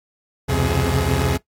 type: tone cluster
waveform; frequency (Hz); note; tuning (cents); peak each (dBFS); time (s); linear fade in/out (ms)
sawtooth; 69.2 / 86 / 127.1 / 133.4 / 422.1; C#2 / F2 / C3 / C3 / G#4; -2 / -26 / -50 / +34 / +28; -21 / -18 / -21 / -19 / -21; 0.48-1.38; 20
effects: noise-tail reverb RT60 0.1 s tail -17 dB re dry + AAC 64 kbps